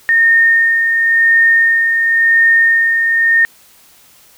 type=tone with tremolo; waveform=sine; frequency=1832 Hz; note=A#6; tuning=31 cents flat; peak=-6 dBFS; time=0.09-3.45 s; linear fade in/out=0 ms; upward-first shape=sine; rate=0.94 Hz; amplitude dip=40%; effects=white hiss -46 dBFS RMS until 4.37 s